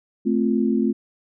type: chord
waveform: sine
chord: F major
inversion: first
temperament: equal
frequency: 220 / 261.6 / 349.2 Hz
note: A3 / C4 / F4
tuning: 0 / 0 / 0 cents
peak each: -20 / -22 / -24 dBFS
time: 0.25-0.93 s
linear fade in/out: 20 ms
effects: none